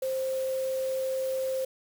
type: tone in noise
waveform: sine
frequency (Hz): 526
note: C5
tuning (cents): +9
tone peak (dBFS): -27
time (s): 0.02-1.65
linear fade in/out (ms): 5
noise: white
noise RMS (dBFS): -45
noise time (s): 0.02-1.65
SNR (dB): +15
effects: none